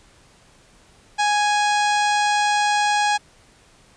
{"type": "harmonic tone with a mistuned harmonic", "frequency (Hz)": 830.6, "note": "G#5", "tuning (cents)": 0, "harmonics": [1, 2, 3, 4, 5, 6, 7, 8, 9, 10], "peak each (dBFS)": [-18, -24, -28, -30, -32, -34, -35, -36, -37, -38], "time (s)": [1.18, 3.18], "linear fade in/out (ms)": 20, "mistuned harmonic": 7, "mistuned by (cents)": -29, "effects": ["pink hiss -53 dBFS RMS until 3.96 s", "resampled to 22050 Hz"]}